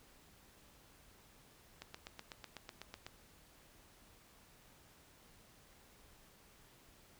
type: click train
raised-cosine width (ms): 0.2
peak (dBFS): -29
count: 11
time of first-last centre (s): 1.82-3.065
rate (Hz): 8.03
effects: pink hiss -64 dBFS RMS until 7.19 s